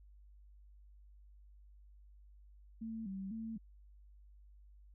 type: tone with vibrato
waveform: sine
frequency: 207.7 Hz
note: G#3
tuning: in tune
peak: -40 dBFS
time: 2.81-3.58 s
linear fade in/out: 10 ms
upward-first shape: square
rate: 2 Hz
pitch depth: 130 cents each way
effects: added 50 Hz sine -57 dBFS peak until 4.94 s